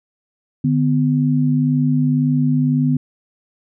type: tone pair together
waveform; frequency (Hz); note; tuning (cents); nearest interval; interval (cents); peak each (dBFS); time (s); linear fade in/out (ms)
sine; 149.4 / 251.3; D3 / B3; +30 / +30; major sixth; 900; -16; 0.64-2.97; 5
effects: none